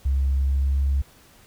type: tone with pitch glide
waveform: sine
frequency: 67.8 to 68.87 Hz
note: C#2 to C#2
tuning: -38 to -11 cents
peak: -17 dBFS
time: 0.05-1.02 s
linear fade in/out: 10 ms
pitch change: +27 cents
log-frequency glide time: 0.38-0.83 s
effects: tanh soft clip ceiling -15 dBFS + pink hiss -53 dBFS RMS until 1.46 s